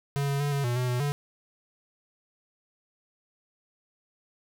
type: tone with pitch steps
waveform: square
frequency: 140.9 / 140 / 144.1 / 140.4 / 121.2 / 125.4 / 123.5 / 144.2 Hz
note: C#3 / C#3 / D3 / C#3 / B2 / B2 / B2 / D3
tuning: +29 / +18 / -33 / +22 / -32 / +27 / 0 / -31 cents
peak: -26 dBFS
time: 0.16-1.12 s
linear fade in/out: 0 ms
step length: 120 ms
effects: none